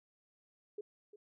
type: tone with echo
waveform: sine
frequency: 415.3 Hz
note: G#4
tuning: in tune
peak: -39 dBFS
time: 0.78-0.81 s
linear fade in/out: 5 ms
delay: 350 ms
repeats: 1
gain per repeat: -14 dB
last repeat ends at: 1.16 s
effects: none